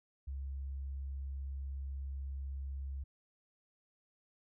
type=tone; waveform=sine; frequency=68.1 Hz; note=C#2; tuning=30 cents flat; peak=-38 dBFS; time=0.27-3.04 s; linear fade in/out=10 ms; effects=none